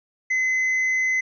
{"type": "tone with tanh clipping", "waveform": "triangle", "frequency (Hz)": 2040, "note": "C7", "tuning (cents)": -44, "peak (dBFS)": -20, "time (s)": [0.3, 1.21], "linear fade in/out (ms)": 10, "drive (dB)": 8, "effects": ["resampled to 16000 Hz"]}